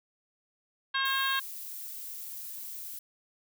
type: harmonic tone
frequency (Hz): 538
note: C5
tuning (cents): +48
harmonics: 2 / 3 / 4 / 5 / 6 / 7 / 8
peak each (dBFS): -32 / -30 / -43 / -38 / -35 / -36 / -43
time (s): 0.94-1.4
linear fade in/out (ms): 10
type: noise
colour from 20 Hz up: violet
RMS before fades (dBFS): -41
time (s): 1.05-2.99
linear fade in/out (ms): 5
effects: none